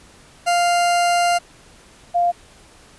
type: tone pair in turn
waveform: 40% pulse / sine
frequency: 698.5 / 698.5 Hz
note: F5 / F5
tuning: 0 / 0 cents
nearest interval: unison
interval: 0 cents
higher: neither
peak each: -14 dBFS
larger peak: neither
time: 0.46-1.39 / 2.14-2.32 s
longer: first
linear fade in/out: 20 ms
effects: pink hiss -48 dBFS RMS until 2.98 s + resampled to 24000 Hz